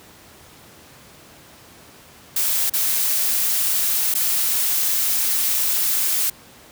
blue noise with dropouts, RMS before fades -20 dBFS, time 2.36-6.3 s, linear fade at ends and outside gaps 5 ms, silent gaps 2.698-2.735 / 4.141-4.15 s, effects pink hiss -46 dBFS RMS until 6.71 s + high-pass 80 Hz 12 dB/octave

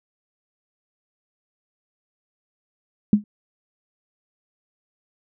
sine tone with exponential decay, 207.7 Hz, G#3, in tune, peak -7 dBFS, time 3.13-3.24 s, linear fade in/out 2 ms, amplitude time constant 23 ms, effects none

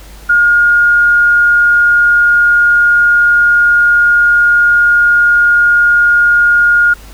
sine tone, 1425 Hz, F6, 34 cents sharp, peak -5 dBFS, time 0.29-6.94 s, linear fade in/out 10 ms, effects added 50 Hz sine -33 dBFS peak until 7.13 s + pink hiss -38 dBFS RMS until 7.13 s

